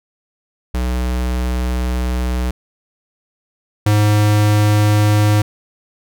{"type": "tone pair in turn", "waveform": "square", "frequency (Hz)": [62, 105], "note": ["B1", "G#2"], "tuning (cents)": [7, 19], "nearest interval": "major sixth", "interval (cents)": 912, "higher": "second", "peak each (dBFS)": [-17, -11], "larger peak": "second", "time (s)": [[0.74, 2.51], [3.86, 5.42]], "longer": "first", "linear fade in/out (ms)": 5, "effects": []}